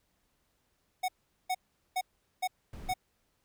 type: tone bursts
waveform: square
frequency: 740 Hz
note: F#5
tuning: in tune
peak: -29 dBFS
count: 5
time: 1.03-2.94 s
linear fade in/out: 10 ms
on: 54 ms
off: 410 ms
type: noise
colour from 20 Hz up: brown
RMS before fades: -43 dBFS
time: 2.73-2.93 s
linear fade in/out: 2 ms
effects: pink hiss -75 dBFS RMS until 3.44 s